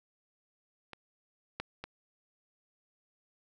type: clicks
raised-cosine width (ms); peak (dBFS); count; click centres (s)
0.3; -28 / -19 / -24; 3; 0.933 / 1.6 / 1.84
effects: none